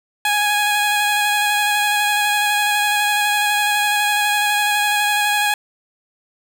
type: tone with vibrato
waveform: 15% pulse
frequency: 830.6 Hz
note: G#5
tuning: in tune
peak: -9 dBFS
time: 0.25-5.54 s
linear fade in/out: 2 ms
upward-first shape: square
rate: 12 Hz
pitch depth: 13 cents each way
effects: none